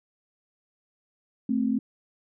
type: tone pair together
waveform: sine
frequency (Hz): 220 / 262.6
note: A3 / C4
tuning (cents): 0 / +6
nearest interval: minor third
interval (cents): 306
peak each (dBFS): -25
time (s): 1.49-1.79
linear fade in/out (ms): 5
effects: none

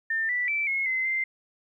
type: tone with pitch steps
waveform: sine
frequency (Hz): 1799 / 1969 / 2326 / 2169 / 2055 / 2085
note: A6 / B6 / D7 / C#7 / C7 / C7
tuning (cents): +38 / -6 / -17 / -38 / -32 / -7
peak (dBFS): -24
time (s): 0.1-1.24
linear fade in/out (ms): 5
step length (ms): 190
effects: 11-bit

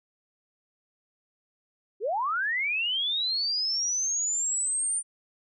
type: linear sweep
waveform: sine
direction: up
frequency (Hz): 362.4 to 9130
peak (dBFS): -25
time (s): 2-5.03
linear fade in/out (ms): 50
effects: none

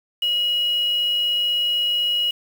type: tone with quantisation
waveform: sine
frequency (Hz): 2901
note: F#7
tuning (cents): -35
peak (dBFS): -18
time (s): 0.22-2.31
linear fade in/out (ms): 5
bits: 6
effects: none

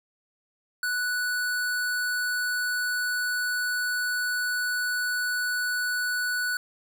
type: tone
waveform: square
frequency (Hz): 1480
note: F#6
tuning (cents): 0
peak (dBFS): -26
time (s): 0.83-6.57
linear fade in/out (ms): 2
effects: none

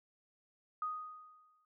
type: tone with exponential decay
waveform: sine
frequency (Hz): 1244.5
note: D#6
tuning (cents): 0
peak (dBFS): -33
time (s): 0.82-1.65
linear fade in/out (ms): 2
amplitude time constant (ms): 180
effects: none

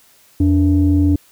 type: tone pair together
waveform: sine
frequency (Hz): 85.5 / 289.1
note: F2 / D4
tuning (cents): -36 / -27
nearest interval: octave + major sixth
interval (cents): 2109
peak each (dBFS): -12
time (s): 0.4-1.16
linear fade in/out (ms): 5
effects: tanh soft clip ceiling -5 dBFS + white hiss -51 dBFS RMS until 1.31 s

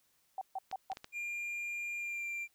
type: tone bursts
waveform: sine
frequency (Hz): 765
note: G5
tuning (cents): -42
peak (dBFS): -35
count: 4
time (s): 0.38-0.932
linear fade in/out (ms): 2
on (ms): 33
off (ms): 140
type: clicks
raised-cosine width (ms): 0.2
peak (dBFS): -28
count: 4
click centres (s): 0.714 / 0.918 / 0.971 / 1.044
type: tone with pitch glide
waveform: triangle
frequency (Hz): 2400 to 2371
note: D7 to D7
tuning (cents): +37 to +16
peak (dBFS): -35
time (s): 1.12-2.48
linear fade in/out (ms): 50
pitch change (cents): -21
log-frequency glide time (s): 2-2.26
effects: white hiss -73 dBFS RMS until 2.54 s

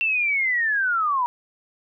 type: linear sweep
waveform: sine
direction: down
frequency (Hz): 2710 to 944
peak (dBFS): -19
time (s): 0.01-1.26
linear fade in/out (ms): 0
effects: none

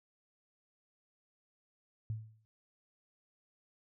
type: tone with exponential decay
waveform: sine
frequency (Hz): 109.7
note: A2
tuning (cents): -5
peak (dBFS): -32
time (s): 2.1-2.45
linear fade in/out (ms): 0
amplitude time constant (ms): 74
effects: none

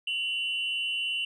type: tone pair together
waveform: sine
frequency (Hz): 2759 / 2982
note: F7 / F#7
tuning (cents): -22 / +13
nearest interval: minor second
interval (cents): 135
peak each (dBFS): -29 / -29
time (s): 0.07-1.25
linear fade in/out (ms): 5
effects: tanh soft clip ceiling -23 dBFS

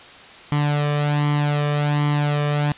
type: tone with flanger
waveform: sawtooth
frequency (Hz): 146.83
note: D3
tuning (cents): 0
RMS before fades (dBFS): -20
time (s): 0.52-2.72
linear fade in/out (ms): 0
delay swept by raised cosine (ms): 0.95 to 1.71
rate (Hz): 1.3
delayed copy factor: +0.65
effects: white hiss -42 dBFS RMS until 2.77 s + resampled to 8000 Hz

